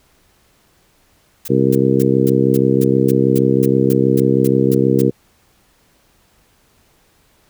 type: noise bursts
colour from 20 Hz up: blue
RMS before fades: -28 dBFS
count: 14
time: 1.45-5.018 s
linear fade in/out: 5 ms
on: 32 ms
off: 240 ms
type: harmonic tone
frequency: 66.3 Hz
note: C2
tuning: 23 cents sharp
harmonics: 2 / 3 / 4 / 5 / 6 / 7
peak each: -18 / -18 / -18 / -18 / -18 / -18 dBFS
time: 1.49-5.11 s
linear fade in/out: 20 ms
effects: pink hiss -56 dBFS RMS until 7.49 s